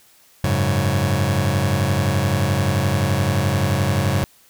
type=chord; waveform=sawtooth; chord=F# suspended second; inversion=none; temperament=just; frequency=92.5 / 104.06 / 138.75 Hz; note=F#2 / G#2 / C#3; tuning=0 / +4 / +2 cents; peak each=-17 dBFS; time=0.44-4.24 s; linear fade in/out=0 ms; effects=white hiss -53 dBFS RMS until 4.49 s